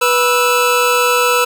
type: tone pair together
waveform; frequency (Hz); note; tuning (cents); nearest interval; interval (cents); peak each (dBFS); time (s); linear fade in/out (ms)
25% pulse; 489.8 / 1318.5; B4 / E6; -14 / 0; octave + perfect fourth; 1714; -10; 0.01-1.45; 10
effects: none